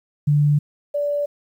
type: tone pair in turn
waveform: sine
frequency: 146.83 / 580.2 Hz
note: D3 / D5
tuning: 0 / -21 cents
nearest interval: 2 octaves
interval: 2379 cents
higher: second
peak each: -13 / -19 dBFS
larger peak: first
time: 0.27-0.59 / 0.94-1.26 s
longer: neither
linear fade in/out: 10 ms
effects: 9-bit